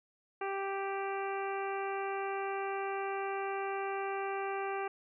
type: harmonic tone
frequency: 392 Hz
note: G4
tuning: in tune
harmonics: 1 / 2 / 3 / 4 / 5 / 6 / 7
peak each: -37 / -38 / -42 / -45 / -49 / -47 / -50 dBFS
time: 0.41-4.88 s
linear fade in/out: 5 ms
effects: none